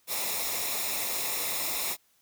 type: noise with comb filter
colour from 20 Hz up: white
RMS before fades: -31 dBFS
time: 0.07-1.97 s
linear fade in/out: 50 ms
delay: 0.65 ms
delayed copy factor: -0.65
effects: white hiss -67 dBFS RMS until 2.21 s